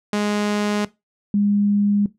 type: tone pair in turn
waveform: sawtooth / sine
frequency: 207.7 / 204 Hz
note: G#3 / G#3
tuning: 0 / -31 cents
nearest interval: unison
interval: 31 cents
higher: first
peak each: -15 / -15 dBFS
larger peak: neither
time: 0.13-0.85 / 1.34-2.06 s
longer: neither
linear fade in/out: 2 ms
effects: noise-tail reverb RT60 0.2 s tail -18 dB re dry + low-pass 8000 Hz 12 dB/octave